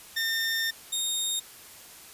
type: tone pair in turn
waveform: 20% pulse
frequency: 1813 / 3698 Hz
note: A#6 / A#7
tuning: -49 / -15 cents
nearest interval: octave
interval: 1234 cents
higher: second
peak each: -21 dBFS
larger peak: neither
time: 0.16-0.71 / 0.92-1.4 s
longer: first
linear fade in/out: 10 ms
effects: white hiss -48 dBFS RMS until 2.13 s + resampled to 32000 Hz